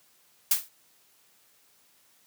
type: noise with exponential decay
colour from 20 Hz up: blue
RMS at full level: -18 dBFS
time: 0.51-0.69 s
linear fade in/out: 5 ms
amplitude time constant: 38 ms
effects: white hiss -63 dBFS RMS until 2.26 s + high-pass 100 Hz 12 dB/octave